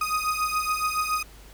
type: beating tone pair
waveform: 35% pulse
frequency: 1244.5 / 1251.6 Hz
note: D#6 / D#6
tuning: 0 / +10 cents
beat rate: 7.1 Hz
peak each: -25 / -26 dBFS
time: 0.01-1.23 s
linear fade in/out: 5 ms
effects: added 50 Hz sine -46 dBFS peak until 1.53 s + pink hiss -51 dBFS RMS until 1.53 s